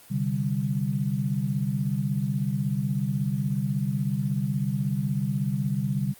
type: chord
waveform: sine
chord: C suspended second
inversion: none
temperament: just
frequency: 130.81 / 147.16 / 196.22 Hz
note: C3 / D3 / G3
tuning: 0 / +4 / +2 cents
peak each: -28 dBFS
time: 0.1-6.14 s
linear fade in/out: 20 ms
effects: white hiss -51 dBFS RMS until 6.19 s + Opus 32 kbps